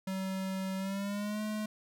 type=tone with pitch glide; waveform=square; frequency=190.3 to 213.6 Hz; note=F#3 to G#3; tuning=+49 to +49 cents; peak=-34 dBFS; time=0.07-1.66 s; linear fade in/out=5 ms; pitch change=+200 cents; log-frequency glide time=0.77-1.42 s; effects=none